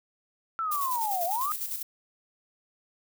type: linear two-way sweep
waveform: sine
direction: down then up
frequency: 1348 to 659.3 to 1273 Hz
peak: -27 dBFS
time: 0.59-1.52 s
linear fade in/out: 0 ms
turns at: 1.25 s
type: noise with tremolo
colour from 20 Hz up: violet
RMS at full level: -32 dBFS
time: 0.71-1.83 s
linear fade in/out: 10 ms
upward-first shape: square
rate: 10 Hz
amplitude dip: 50%
effects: none